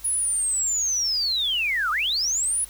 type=linear two-way sweep; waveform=sine; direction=down then up; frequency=10548 to 1176 to 10548 Hz; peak=-21 dBFS; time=0.04-2.65 s; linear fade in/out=10 ms; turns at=1.91 s; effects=added 50 Hz sine -47 dBFS peak until 2.69 s + white hiss -47 dBFS RMS until 2.69 s